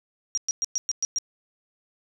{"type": "tone bursts", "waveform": "sine", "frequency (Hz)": 5700, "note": "F8", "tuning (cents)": 34, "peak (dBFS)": -22, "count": 7, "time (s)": [0.35, 1.185], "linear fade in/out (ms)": 0, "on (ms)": 25, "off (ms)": 110, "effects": []}